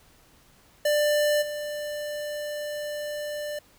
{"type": "tone with level steps", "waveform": "square", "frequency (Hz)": 593, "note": "D5", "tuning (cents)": 17, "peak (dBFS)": [-21, -31], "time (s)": [0.85, 3.59], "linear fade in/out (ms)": 5, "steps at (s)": 1.41, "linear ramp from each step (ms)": 20, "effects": ["pink hiss -58 dBFS RMS until 3.78 s"]}